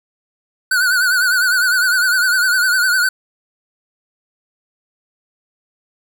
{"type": "tone with vibrato", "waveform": "square", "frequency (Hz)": 1480, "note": "F#6", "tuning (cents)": 0, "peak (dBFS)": -13, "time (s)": [0.71, 3.09], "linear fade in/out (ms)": 5, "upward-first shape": "triangle", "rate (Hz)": 9.9, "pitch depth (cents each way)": 94, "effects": ["8-bit"]}